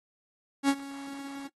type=tone with ADSR envelope; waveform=45% pulse; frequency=277.2 Hz; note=C#4; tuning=in tune; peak=-19 dBFS; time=0.63-1.48 s; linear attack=59 ms; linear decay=57 ms; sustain=-19 dB; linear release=11 ms; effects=noise-tail reverb RT60 0.1 s tail -19 dB re dry + AAC 32 kbps